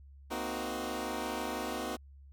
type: chord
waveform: 15% pulse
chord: C half-diminished seventh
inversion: third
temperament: equal with one note detuned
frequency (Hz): 233.1 / 259.1 / 311.1 / 370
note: Bb3 / C4 / Eb4 / Gb4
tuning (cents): 0 / -17 / 0 / 0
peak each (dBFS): -34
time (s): 0.3-1.97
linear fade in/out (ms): 20
effects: added 69 Hz sine -51 dBFS peak until 2.32 s